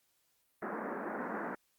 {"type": "band-pass noise", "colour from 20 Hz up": "pink", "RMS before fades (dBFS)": -39, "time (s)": [0.62, 1.55], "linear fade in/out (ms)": 2, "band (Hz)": [200, 1800], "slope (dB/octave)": 48, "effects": ["white hiss -75 dBFS RMS until 1.78 s", "Opus 48 kbps"]}